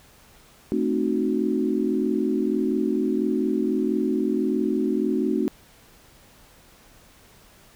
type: chord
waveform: sine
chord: A diminished seventh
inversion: none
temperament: equal with one note detuned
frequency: 220 / 261.6 / 306 / 370 Hz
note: A3 / C4 / Eb4 / Gb4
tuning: 0 / 0 / -29 / 0 cents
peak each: -26 dBFS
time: 0.72-5.48 s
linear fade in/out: 0 ms
effects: pink hiss -53 dBFS RMS until 7.75 s